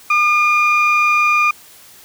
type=tone pair together; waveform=sine; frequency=1211 / 2422 Hz; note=D#6 / D#7; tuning=-47 / -47 cents; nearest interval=octave; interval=1200 cents; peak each=-12 dBFS; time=0.1-1.51 s; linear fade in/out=5 ms; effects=tanh soft clip ceiling -7 dBFS + white hiss -43 dBFS RMS until 2.04 s